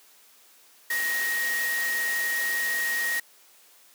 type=tone in noise; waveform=sine; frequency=1880 Hz; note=A#6; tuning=14 cents sharp; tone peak=-25 dBFS; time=0.9-3.2 s; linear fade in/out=5 ms; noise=white; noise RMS=-33 dBFS; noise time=0.9-3.2 s; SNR=+5 dB; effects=white hiss -56 dBFS RMS until 3.94 s + high-pass 300 Hz 12 dB/octave